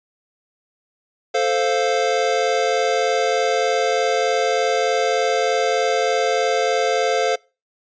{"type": "chord", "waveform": "square", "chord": "F major", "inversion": "first", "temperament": "equal", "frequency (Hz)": [440, 523.3, 698.5], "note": ["A4", "C5", "F5"], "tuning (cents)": [0, 0, 0], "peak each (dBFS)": -22, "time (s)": [1.34, 7.36], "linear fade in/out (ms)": 10, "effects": ["noise-tail reverb RT60 0.3 s tail -24 dB re dry", "resampled to 16000 Hz"]}